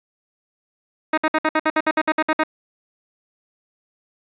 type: tone bursts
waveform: 10% pulse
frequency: 312.4 Hz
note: D#4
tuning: 7 cents sharp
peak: -7 dBFS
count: 13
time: 1.13-2.436 s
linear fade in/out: 5 ms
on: 46 ms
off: 59 ms
effects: resampled to 8000 Hz + 8-bit